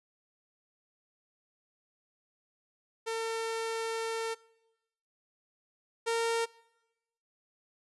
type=tone pair in turn; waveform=sawtooth; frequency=452.2 / 459.6 Hz; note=A4 / A#4; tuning=+47 / -25 cents; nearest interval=unison; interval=28 cents; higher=second; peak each=-28 / -24 dBFS; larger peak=second; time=3.06-4.35 / 6.06-6.46 s; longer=first; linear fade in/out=20 ms; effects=noise-tail reverb RT60 1.0 s tail -23 dB re dry + resampled to 24000 Hz